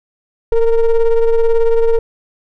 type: ring-modulated tone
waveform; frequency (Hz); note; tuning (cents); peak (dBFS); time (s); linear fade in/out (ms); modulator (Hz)
triangle; 233.1; A#3; 0; -3; 0.52-1.99; 5; 224
effects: none